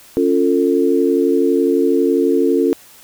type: chord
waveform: sine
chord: Db augmented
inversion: none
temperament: equal with one note detuned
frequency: 277.2 / 349.2 / 447.2 Hz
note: Db4 / F4 / A4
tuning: 0 / 0 / +28 cents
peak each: -16 dBFS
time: 0.17-2.73 s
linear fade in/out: 0 ms
effects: white hiss -44 dBFS RMS until 3.03 s